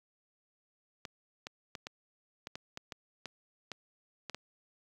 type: clicks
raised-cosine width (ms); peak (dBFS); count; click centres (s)
0.2; -23; 12; 1.052 / 1.469 / 1.752 / 1.869 / 2.471 / 2.555 / 2.774 / 2.922 / 3.257 / 3.717 / 4.297 / 4.346
effects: high-pass 80 Hz 12 dB/octave + 10-bit